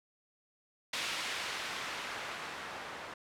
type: noise with low-pass filter sweep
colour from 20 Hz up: blue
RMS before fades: -40 dBFS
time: 0.93-3.14 s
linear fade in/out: 5 ms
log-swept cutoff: 3100 to 1100 Hz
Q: 0.76
effects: none